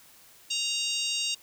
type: harmonic tone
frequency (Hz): 932.3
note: A#5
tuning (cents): 0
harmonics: 3 / 4 / 5 / 6 / 7 / 8 / 9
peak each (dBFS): -31 / -33 / -35 / -37 / -38 / -39 / -40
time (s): 0.5-1.35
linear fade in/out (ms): 10
effects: white hiss -55 dBFS RMS until 1.42 s